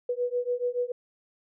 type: beating tone pair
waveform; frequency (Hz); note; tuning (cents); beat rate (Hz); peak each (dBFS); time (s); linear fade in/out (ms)
sine; 486.6 / 493.6; B4 / B4; -26 / -1; 7; -29; 0.09-0.92; 5
effects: none